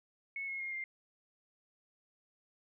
sine tone with pitch steps, 2199 / 2167 / 2136 / 2106 Hz, C#7 / C#7 / C7 / C7, -14 / -40 / +35 / +11 cents, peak -37 dBFS, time 0.36-0.84 s, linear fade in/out 2 ms, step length 120 ms, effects none

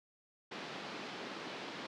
pink band-pass noise, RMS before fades -45 dBFS, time 0.51-1.87 s, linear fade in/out 10 ms, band 190 to 4600 Hz, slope 24 dB/octave, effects none

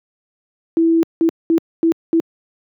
sine tone bursts at uneven times, 329.6 Hz, E4, in tune, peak -10 dBFS, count 5, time 0.77-1.03 / 1.21-1.29 / 1.5-1.58 / 1.83-1.92 / 2.13-2.2 s, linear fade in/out 0 ms, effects high-pass 200 Hz 12 dB/octave

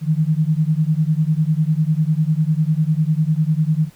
sine beating tone pair, 152 / 162 Hz, D#3 / E3, -40 / -30 cents, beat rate 10 Hz, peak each -17 / -18 dBFS, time 0.01-3.9 s, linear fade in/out 50 ms, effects pink hiss -51 dBFS RMS until 3.95 s

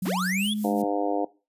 sine tone with pitch glide, 184.6 to 210.8 Hz, F#3 to G#3, -4 to +26 cents, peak -25 dBFS, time 0.02-0.84 s, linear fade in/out 5 ms, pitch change +230 cents, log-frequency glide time 0.3-0.5 s
violet noise with tremolo, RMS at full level -38 dBFS, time 0.02-0.82 s, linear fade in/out 5 ms, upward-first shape triangle, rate 5.2 Hz, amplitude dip 80%
square linear sweep, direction up, 138.59 to 3496 Hz, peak -27 dBFS, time 0.05-0.54 s, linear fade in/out 10 ms
harmonic tone, 101.2 Hz, G#2, 44 cents flat, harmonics 3 / 4 / 5 / 6 / 7 / 8 / 9, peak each -28 / -33 / -30 / -35 / -29 / -37 / -37 dBFS, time 0.64-1.25 s, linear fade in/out 5 ms
effects noise-tail reverb RT60 0.3 s tail -20 dB re dry + resampled to 32000 Hz

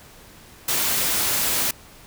white noise, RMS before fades -22 dBFS, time 0.68-1.71 s, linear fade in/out 5 ms, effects pink hiss -47 dBFS RMS until 2.06 s

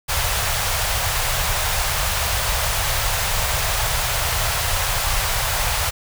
pink band-stop noise, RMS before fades -21 dBFS, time 0.08-5.91 s, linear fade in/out 20 ms, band 120 to 590 Hz, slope 24 dB/octave, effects none

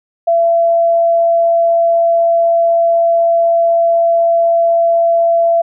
sine tone, 674 Hz, E5, 38 cents sharp, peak -8 dBFS, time 0.27-5.62 s, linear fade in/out 10 ms, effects none

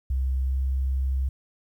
sine tone with pitch glide, 65.41 to 66.09 Hz, C2 to C2, 0 to +18 cents, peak -22 dBFS, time 0.1-1.29 s, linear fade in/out 5 ms, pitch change +18 cents, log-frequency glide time 0.47-0.55 s, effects 10-bit

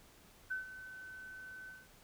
sine tone with ADSR envelope, 1520 Hz, F#6, 46 cents sharp, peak -34 dBFS, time 0.5-1.88 s, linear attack 15 ms, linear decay 130 ms, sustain -13 dB, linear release 200 ms, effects pink hiss -62 dBFS RMS until 2.03 s

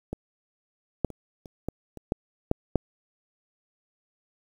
clicks, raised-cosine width 2 ms, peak -18 / -9 / -26 / -30 / -16 / -27 / -11 / -8 / -7 dBFS, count 9, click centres 0.13 / 1.047 / 1.103 / 1.458 / 1.686 / 1.973 / 2.121 / 2.514 / 2.757 s, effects 8-bit

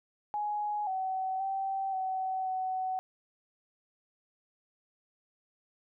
sine tone with pitch steps, 835 / 757 / 775 / 756 / 750 Hz, G#5 / F#5 / G5 / F#5 / F#5, +9 / +39 / -20 / +37 / +23 cents, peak -30 dBFS, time 0.34-2.99 s, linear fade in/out 0 ms, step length 530 ms, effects none

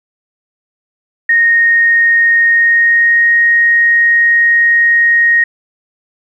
sine tone with pitch glide, 1857 to 1869.9 Hz, A#6 to A#6, -7 to +5 cents, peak -6 dBFS, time 1.29-5.44 s, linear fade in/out 5 ms, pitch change +12 cents, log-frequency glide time 2.49-3.33 s, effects 8-bit

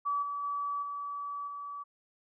sine tone with level steps, 1147 Hz, D6, 41 cents flat, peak -28 / -33 / -31 / -35 / -38 dBFS, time 0.05-1.84 s, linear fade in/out 20 ms, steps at 0.22 / 0.43 / 0.82 / 1.47 s, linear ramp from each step 10 ms, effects none

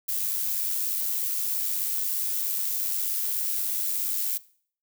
violet noise with amplitude modulation, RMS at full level -26 dBFS, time 0.08-4.38 s, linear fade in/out 10 ms, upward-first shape sine, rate 96.8 Hz, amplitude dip 40%, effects noise-tail reverb RT60 0.5 s tail -19 dB re dry

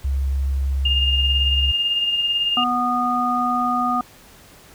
sine tone with pitch glide, 67.9 to 68.69 Hz, C#2 to C#2, -35 to -15 cents, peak -18 dBFS, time 0.04-1.72 s, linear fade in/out 10 ms, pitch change +20 cents, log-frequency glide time 1.18-1.29 s
sine tone with tremolo, 2821 Hz, F7, 17 cents sharp, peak -16 dBFS, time 0.85-2.64 s, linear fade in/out 5 ms, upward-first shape sine, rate 18 Hz, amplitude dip 40%
harmonic tone, 245.6 Hz, B3, 9 cents flat, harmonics 1 / 3 / 5, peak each -24 / -23 / -20 dBFS, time 2.57-4.01 s, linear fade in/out 2 ms
effects pink hiss -47 dBFS RMS until 4.74 s

